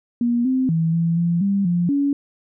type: tone with pitch steps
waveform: sine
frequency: 238.4 / 259.7 / 163.2 / 167 / 170.8 / 198.3 / 174.3 / 282.3 Hz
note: A#3 / C4 / E3 / E3 / F3 / G3 / F3 / C#4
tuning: +39 / -13 / -17 / +23 / -38 / +20 / -3 / +32 cents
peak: -16 dBFS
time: 0.21-2.13 s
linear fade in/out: 2 ms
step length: 240 ms
effects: none